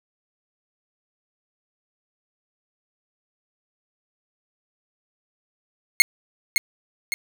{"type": "tone with echo", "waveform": "sawtooth", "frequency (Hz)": 2159, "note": "C#7", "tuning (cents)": -46, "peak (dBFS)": -5, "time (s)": [6, 6.02], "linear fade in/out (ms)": 0, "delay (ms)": 560, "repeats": 2, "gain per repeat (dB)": -7, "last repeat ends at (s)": 7.14, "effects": []}